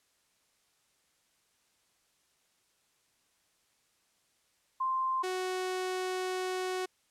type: tone pair in turn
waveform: sine / sawtooth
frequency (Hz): 1046.5 / 370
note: C6 / F#4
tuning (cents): 0 / 0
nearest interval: octave + tritone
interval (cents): 1800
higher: first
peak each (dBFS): -28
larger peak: neither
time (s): 4.8-5.23 / 5.23-6.86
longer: second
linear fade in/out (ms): 10
effects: white hiss -72 dBFS RMS until 7.1 s + low-pass 10000 Hz 12 dB/octave